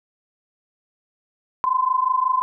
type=tone pair together; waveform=sine; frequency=1014 / 1039.5 Hz; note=B5 / C6; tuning=+45 / -12 cents; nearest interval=unison; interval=43 cents; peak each=-20 dBFS; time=1.64-2.42 s; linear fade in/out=0 ms; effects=none